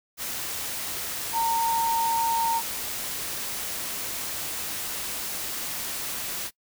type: tone in noise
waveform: sine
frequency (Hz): 918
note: A#5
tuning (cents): -27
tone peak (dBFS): -22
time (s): 1.32-2.62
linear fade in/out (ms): 50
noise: white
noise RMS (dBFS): -32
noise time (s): 0.17-6.51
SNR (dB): +7
effects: noise-tail reverb RT60 0.1 s tail -23 dB re dry